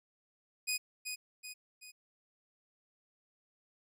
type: tone with echo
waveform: 15% pulse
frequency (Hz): 2489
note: D#7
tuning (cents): 0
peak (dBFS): -25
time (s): 0.67-0.78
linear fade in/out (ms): 20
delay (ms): 380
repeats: 3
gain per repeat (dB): -6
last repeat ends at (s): 1.92
effects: none